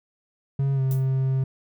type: tone with pitch glide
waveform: triangle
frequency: 137.4 to 132.64 Hz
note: C#3 to C3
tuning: -15 to +24 cents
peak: -18 dBFS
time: 0.59-1.44 s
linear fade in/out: 5 ms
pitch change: -61 cents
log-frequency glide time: 0.74-0.81 s
type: noise with exponential decay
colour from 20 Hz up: violet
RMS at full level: -34 dBFS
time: 0.91-1.08 s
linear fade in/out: 1 ms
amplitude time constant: 35 ms
effects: none